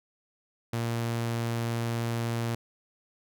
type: tone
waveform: sawtooth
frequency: 116.54 Hz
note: A#2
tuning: in tune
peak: -24 dBFS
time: 0.73-2.55 s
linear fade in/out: 5 ms
effects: none